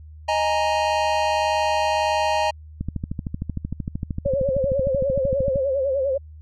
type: chord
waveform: square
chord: D# suspended fourth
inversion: none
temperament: equal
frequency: 622.3 / 830.6 / 932.3 Hz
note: D#5 / G#5 / A#5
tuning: 0 / 0 / 0 cents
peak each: -24 dBFS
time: 0.28-2.51 s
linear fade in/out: 10 ms
type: click train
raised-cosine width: 5 ms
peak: -14 dBFS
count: 37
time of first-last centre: 2.81-5.558 s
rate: 13.1 Hz
type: tone with vibrato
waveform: sine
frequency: 541 Hz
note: C#5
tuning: 42 cents flat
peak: -19 dBFS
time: 4.25-6.18 s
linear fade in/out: 10 ms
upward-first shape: sine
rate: 10 Hz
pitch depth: 84 cents each way
effects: added 77 Hz sine -39 dBFS peak until 6.41 s + low-pass 5000 Hz 12 dB/octave